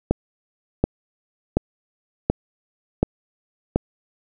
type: click train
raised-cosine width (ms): 2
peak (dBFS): -3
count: 6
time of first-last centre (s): 0.11-3.76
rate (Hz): 1.37
effects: none